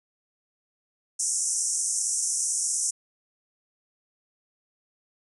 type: band-pass noise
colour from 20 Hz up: white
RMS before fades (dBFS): -27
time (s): 1.19-2.91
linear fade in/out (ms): 10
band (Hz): 5600 to 9800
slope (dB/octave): 96
effects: none